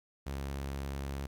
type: tone with vibrato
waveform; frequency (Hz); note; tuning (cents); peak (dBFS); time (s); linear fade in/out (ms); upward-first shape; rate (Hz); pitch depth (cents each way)
sawtooth; 68.9; C#2; -10; -32; 0.26-1.27; 10; triangle; 17; 25
effects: 12-bit